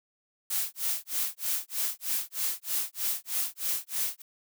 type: noise with tremolo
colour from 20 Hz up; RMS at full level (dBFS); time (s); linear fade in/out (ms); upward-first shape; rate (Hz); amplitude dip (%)
blue; -28; 0.5-4.22; 5; sine; 3.2; 100
effects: none